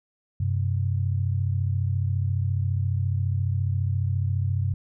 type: tone pair together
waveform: sine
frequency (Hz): 95 / 129.53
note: F#2 / C3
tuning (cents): +46 / -17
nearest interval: perfect fourth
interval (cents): 537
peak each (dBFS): -23 / -27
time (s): 0.4-4.74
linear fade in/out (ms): 5
effects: none